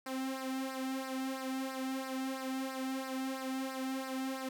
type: tone with flanger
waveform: sawtooth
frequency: 263.7 Hz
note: C4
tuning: 14 cents sharp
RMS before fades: -38 dBFS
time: 0.06-4.49 s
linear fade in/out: 5 ms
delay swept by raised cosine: 0.29 to 2.09 ms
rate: 3 Hz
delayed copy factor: -0.75
effects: none